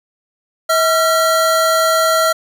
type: tone pair together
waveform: square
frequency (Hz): 644.2 / 1365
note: E5 / F6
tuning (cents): -40 / -40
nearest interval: octave + minor second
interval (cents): 1300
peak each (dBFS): -15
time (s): 0.69-2.33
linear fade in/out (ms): 10
effects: none